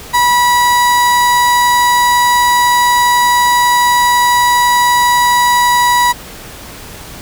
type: tone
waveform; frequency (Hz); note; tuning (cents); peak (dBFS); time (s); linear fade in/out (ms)
35% pulse; 974; B5; -24; -6; 0.13-6.13; 20
effects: pink hiss -31 dBFS RMS until 7.21 s